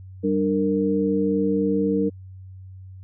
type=tone cluster; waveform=sine; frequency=193.3 / 296.9 / 461.2 Hz; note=G3 / D4 / A#4; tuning=-24 / +19 / -19 cents; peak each=-23 dBFS; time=0.23-2.1 s; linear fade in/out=20 ms; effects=added 94 Hz sine -38 dBFS peak until 3.03 s